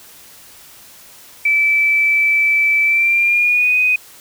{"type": "tone with pitch glide", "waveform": "sine", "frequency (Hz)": [2316, 2497], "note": ["D7", "D#7"], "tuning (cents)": [-25, 6], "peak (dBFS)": -11, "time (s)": [1.45, 3.96], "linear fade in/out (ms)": 5, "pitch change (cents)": 131, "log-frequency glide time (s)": [2.84, 3.78], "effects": ["white hiss -42 dBFS RMS until 4.2 s"]}